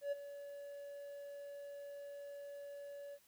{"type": "tone with ADSR envelope", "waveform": "triangle", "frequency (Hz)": 569, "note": "C#5", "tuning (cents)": 45, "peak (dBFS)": -32, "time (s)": [0.01, 3.19], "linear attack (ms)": 110, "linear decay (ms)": 18, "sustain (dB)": -13, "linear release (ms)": 55, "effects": ["white hiss -70 dBFS RMS until 3.27 s"]}